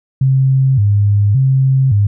sine tone with vibrato, 116.7 Hz, A#2, 2 cents sharp, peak -8 dBFS, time 0.21-2.07 s, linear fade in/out 5 ms, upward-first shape square, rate 0.88 Hz, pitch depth 230 cents each way, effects none

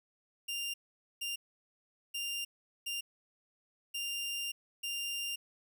sawtooth tone bursts at uneven times, 2794 Hz, F7, in tune, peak -32 dBFS, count 6, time 0.48-0.74 / 1.21-1.36 / 2.14-2.45 / 2.86-3.01 / 3.94-4.52 / 4.83-5.36 s, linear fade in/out 10 ms, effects none

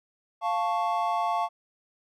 triangle chord, F augmented, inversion none, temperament equal, 698.5 / 880 / 1108.7 Hz, F5 / A5 / C#6, 0 / 0 / 0 cents, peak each -26 / -27 / -28 dBFS, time 0.41-1.49 s, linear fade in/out 50 ms, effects none

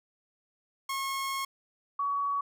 sawtooth / sine tone pair in turn, 1086 / 1128.7 Hz, C#6 / C#6, -36 / +31 cents, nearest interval minor second, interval 67 cents, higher second, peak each -27 dBFS, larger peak neither, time 0.89-1.45 / 1.99-2.41 s, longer first, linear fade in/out 5 ms, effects none

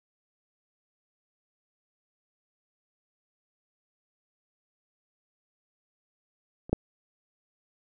clicks, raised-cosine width 2 ms, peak -28 / -9 dBFS, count 2, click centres 6.695 / 6.73 s, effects none

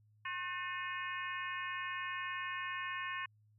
harmonic tone with a mistuned harmonic, 359 Hz, F4, 48 cents sharp, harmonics 3 / 4 / 5 / 6 / 7 / 8, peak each -42 / -49 / -42 / -49 / -46 / -50 dBFS, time 0.25-3.26 s, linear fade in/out 5 ms, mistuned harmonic 4, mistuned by +90 cents, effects added 106 Hz sine -65 dBFS peak until 3.58 s

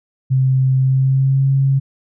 sine tone with pitch glide, 131.4 to 135.96 Hz, C3 to C#3, +8 to -33 cents, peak -11 dBFS, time 0.3-1.8 s, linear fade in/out 20 ms, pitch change +59 cents, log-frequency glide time 0.79-1.48 s, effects none

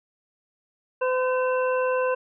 harmonic tone with a mistuned harmonic, 510 Hz, C5, 44 cents flat, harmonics 1 / 2 / 3 / 5, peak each -22 / -28 / -32 / -36 dBFS, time 1.01-2.15 s, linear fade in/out 10 ms, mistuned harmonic 5, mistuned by +94 cents, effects none

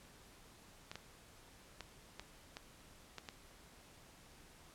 clicks, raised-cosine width 0.2 ms, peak -28 dBFS, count 7, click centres 0.915 / 0.956 / 1.807 / 2.196 / 2.569 / 3.183 / 3.288 s, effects pink hiss -61 dBFS RMS until 4.74 s + low-pass 12000 Hz 12 dB/octave

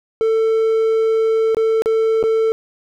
triangle tone with dropouts, 445.5 Hz, A4, 22 cents sharp, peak -11 dBFS, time 0.21-2.52 s, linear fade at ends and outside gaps 0 ms, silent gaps 1.547-1.569 / 1.821-1.859 / 2.228-2.238 s, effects none

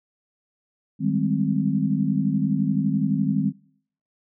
sine chord, Ab major seventh, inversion second, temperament equal, 155.56 / 196 / 207.7 / 261.6 Hz, Eb3 / G3 / Ab3 / C4, 0 / 0 / 0 / 0 cents, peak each -25 dBFS, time 0.99-3.53 s, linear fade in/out 50 ms, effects noise-tail reverb RT60 0.6 s tail -22 dB re dry

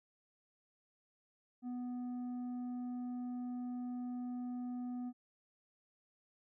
sine tone with tanh clipping, 246.9 Hz, B3, in tune, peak -40 dBFS, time 1.62-5.13 s, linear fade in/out 50 ms, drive 6 dB, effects none

